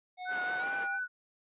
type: tone with pitch glide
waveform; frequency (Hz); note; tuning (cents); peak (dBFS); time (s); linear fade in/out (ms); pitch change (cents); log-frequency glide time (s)
square; 731 to 792.6; F#5 to G5; -21 to +19; -39; 0.17-1; 50; +140; 0.58-0.66
type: tone with vibrato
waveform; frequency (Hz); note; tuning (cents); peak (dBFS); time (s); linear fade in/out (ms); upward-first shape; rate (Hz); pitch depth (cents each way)
sine; 1480; F#6; 0; -32; 0.25-1.08; 50; sine; 4.4; 28
type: band-pass noise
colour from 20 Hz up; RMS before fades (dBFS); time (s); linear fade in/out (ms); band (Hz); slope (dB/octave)
pink; -45; 0.28-0.88; 50; 410 to 2200; 12
effects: resampled to 8000 Hz